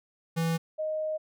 square / sine tone pair in turn, 164.81 / 622.2 Hz, E3 / D#5, 0 / 0 cents, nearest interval octave + major seventh, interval 2300 cents, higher second, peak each -26 / -28 dBFS, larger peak first, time 0.36-0.58 / 0.78-1.18 s, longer second, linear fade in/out 20 ms, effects none

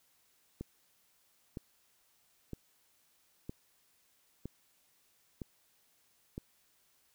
click train, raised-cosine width 3 ms, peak -27 dBFS, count 7, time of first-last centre 0.61-6.379 s, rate 1.04 Hz, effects white hiss -71 dBFS RMS until 7.14 s

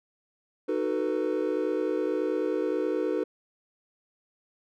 triangle chord, B dominant seventh, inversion first, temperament just, 308.7 / 370.4 / 444.5 / 493.9 Hz, D#4 / F#4 / A4 / B4, -14 / +2 / +18 / 0 cents, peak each -29 / -29 / -29 / -29 dBFS, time 0.68-3.24 s, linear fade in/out 10 ms, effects none

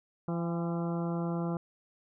harmonic tone with a mistuned harmonic, 170 Hz, F3, 46 cents flat, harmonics 1 / 2 / 3 / 4 / 5 / 6 / 7 / 8, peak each -31 / -37 / -41 / -43 / -45 / -47 / -48 / -49 dBFS, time 0.28-1.57 s, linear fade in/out 2 ms, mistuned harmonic 5, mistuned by -48 cents, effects none

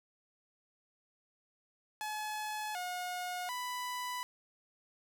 sawtooth tone with pitch steps, 853 / 721 / 992 Hz, G#5 / F#5 / B5, +46 / -45 / +7 cents, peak -33 dBFS, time 2.01-4.23 s, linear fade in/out 0 ms, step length 740 ms, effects none

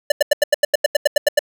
square tone bursts, 587.3 Hz, D5, in tune, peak -10 dBFS, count 13, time 0.1-1.392 s, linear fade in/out 5 ms, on 20 ms, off 86 ms, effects none

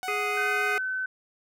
sawtooth tone with vibrato, 740 Hz, F#5, in tune, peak -28 dBFS, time 0.03-0.78 s, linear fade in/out 0 ms, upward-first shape sine, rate 6.9 Hz, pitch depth 8 cents each way
harmonic tone, 415.3 Hz, G#4, in tune, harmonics 1 / 3 / 5 / 6, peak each -32 / -32 / -32 / -32 dBFS, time 0.08-0.78 s, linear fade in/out 2 ms
sine tone, 1520 Hz, F#6, 46 cents sharp, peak -27 dBFS, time 0.37-1.06 s, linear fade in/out 5 ms
effects none

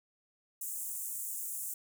pink high-pass noise, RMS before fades -39 dBFS, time 0.61-1.74 s, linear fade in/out 5 ms, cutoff 7200 Hz, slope 48 dB/octave, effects none

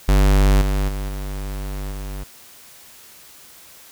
square tone with level steps, 49 Hz, G1, in tune, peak -12 / -18 / -24 / -26 / -28 dBFS, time 0.08-2.24 s, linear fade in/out 10 ms, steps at 0.61 / 0.88 / 1.08 / 1.91 s, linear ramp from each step 10 ms, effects white hiss -45 dBFS RMS until 3.91 s

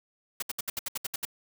white noise bursts, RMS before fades -32 dBFS, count 10, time 0.4-1.252 s, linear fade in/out 5 ms, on 24 ms, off 68 ms, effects none

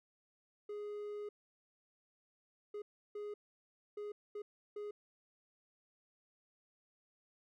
triangle tone bursts at uneven times, 415.3 Hz, G#4, in tune, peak -39 dBFS, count 6, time 0.69-1.29 / 2.74-2.82 / 3.15-3.34 / 3.97-4.12 / 4.35-4.42 / 4.76-4.91 s, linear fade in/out 5 ms, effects none

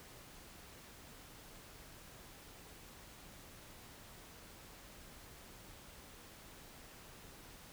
silence, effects pink hiss -56 dBFS RMS until 7.72 s

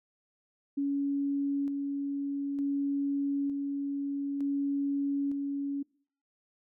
sine tone with tremolo, 280.7 Hz, C#4, 22 cents sharp, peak -27 dBFS, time 0.77-5.83 s, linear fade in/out 10 ms, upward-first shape square, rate 0.55 Hz, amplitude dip 30%, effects noise-tail reverb RT60 0.5 s tail -24 dB re dry

